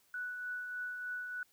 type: tone with tremolo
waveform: sine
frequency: 1480 Hz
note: F#6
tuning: in tune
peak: -36 dBFS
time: 0.14-1.43 s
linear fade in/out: 2 ms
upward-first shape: triangle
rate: 3.3 Hz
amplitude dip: 40%
effects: white hiss -70 dBFS RMS until 1.52 s